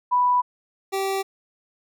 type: tone pair in turn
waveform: sine / 25% pulse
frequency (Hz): 987.8 / 388.2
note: B5 / G4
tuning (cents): 0 / -17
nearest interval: octave + major third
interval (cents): 1617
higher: first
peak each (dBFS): -16 / -19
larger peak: first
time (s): 0.11-0.42 / 0.92-1.23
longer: neither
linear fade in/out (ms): 20
effects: none